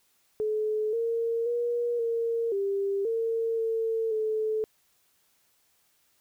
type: tone with pitch steps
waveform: sine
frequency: 429.4 / 460.8 / 477 / 461.6 / 396 / 455.3 / 450.1 / 434.8 Hz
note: A4 / A#4 / A#4 / A#4 / G4 / A#4 / A4 / A4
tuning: -42 / -20 / +40 / -17 / +18 / -41 / +39 / -21 cents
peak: -25 dBFS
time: 0.4-4.64 s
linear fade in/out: 0 ms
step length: 530 ms
effects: white hiss -68 dBFS RMS until 6.2 s